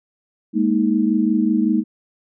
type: chord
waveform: sine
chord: Ab suspended second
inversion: none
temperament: equal with one note detuned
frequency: 207.7 / 233.1 / 314.6 Hz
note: Ab3 / Bb3 / Eb4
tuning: 0 / 0 / +19 cents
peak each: -19 dBFS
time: 0.53-1.84 s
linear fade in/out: 50 ms
effects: none